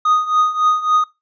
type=tone with tremolo; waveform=triangle; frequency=1242 Hz; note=D#6; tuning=3 cents flat; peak=-8 dBFS; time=0.05-1.04 s; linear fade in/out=5 ms; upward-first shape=triangle; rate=3.6 Hz; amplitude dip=85%; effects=noise-tail reverb RT60 0.2 s tail -18 dB re dry + resampled to 16000 Hz